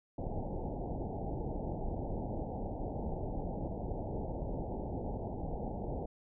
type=low-pass noise; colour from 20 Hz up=pink; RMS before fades=-38 dBFS; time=0.18-6.06 s; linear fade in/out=5 ms; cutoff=870 Hz; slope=96 dB/octave; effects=none